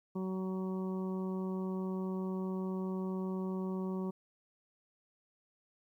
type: harmonic tone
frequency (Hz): 187.7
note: F#3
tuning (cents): +25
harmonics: 1 / 2 / 3 / 4 / 5 / 6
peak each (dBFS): -35 / -40 / -50 / -56 / -50 / -52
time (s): 0.15-4.11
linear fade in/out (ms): 10
effects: 12-bit

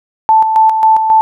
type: tone with tremolo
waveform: sine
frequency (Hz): 880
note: A5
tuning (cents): 0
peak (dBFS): -4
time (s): 0.29-1.21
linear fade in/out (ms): 0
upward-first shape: square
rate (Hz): 3.7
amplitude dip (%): 50
effects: none

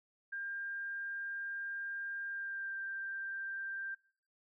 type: tone with pitch glide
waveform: sine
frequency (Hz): 1600 to 1578.9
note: G6 to G6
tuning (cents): +35 to +12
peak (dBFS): -38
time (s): 0.32-3.95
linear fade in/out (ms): 10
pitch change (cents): -23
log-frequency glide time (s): 2.27-2.77
effects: noise-tail reverb RT60 0.5 s tail -22 dB re dry

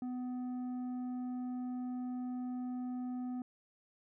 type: tone with tanh clipping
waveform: sine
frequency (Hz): 250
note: B3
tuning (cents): +21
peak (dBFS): -38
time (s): 0.02-3.42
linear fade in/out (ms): 2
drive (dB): 7
effects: none

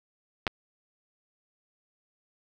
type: clicks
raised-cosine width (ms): 0.3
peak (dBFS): -9 / -16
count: 2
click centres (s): 0.468 / 0.477
effects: none

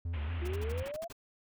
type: tone with vibrato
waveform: triangle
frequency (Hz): 79.4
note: D#2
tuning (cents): +36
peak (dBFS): -31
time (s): 0.05-0.83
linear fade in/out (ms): 5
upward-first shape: square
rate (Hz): 4.4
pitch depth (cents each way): 110
type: low-pass noise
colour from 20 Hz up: white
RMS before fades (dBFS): -49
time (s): 0.13-0.92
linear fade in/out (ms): 10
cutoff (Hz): 3000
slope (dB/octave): 48
type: exponential sweep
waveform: sine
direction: up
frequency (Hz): 340 to 694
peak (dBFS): -37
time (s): 0.41-1.08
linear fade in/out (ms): 20
type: noise bursts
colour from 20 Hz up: pink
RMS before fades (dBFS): -47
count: 9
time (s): 0.45-1.127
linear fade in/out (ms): 5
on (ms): 29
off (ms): 52
effects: none

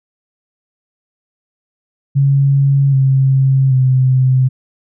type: tone with pitch steps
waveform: sine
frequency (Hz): 138.59 / 134.1 / 129.76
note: C#3 / C3 / C3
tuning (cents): 0 / +43 / -14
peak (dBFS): -8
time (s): 2.15-4.49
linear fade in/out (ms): 20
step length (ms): 780
effects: none

